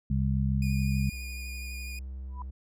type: harmonic tone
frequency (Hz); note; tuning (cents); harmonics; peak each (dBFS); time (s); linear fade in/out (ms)
66.8; C2; +36; 1 / 2 / 3; -28 / -28 / -30; 0.1-1.1; 5
type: tone with vibrato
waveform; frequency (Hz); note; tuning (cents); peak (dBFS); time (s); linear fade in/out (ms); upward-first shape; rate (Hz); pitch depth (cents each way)
sawtooth; 2446; D#7; -30; -37; 0.62-1.99; 2; sine; 12; 18
type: tone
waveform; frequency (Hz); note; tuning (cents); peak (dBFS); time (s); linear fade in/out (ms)
triangle; 65.41; C2; 0; -34; 1.12-2.51; 10
type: tone with exponential growth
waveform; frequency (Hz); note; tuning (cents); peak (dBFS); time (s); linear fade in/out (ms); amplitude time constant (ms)
sine; 987.8; B5; 0; -35; 2.28-2.42; 2; 30
effects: none